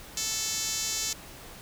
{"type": "tone with band-pass filter", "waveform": "5% pulse", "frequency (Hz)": 440, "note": "A4", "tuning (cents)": 0, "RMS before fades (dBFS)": -31, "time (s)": [0.17, 1.13], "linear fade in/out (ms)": 2, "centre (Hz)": 7500, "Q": 3.1, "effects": ["pink hiss -46 dBFS RMS until 1.61 s"]}